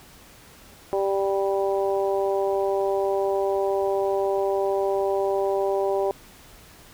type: harmonic tone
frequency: 196 Hz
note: G3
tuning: in tune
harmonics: 2 / 3 / 4 / 5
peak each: -23 / -26 / -29 / -34 dBFS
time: 0.93-6.11 s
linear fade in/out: 0 ms
effects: pink hiss -49 dBFS RMS until 6.93 s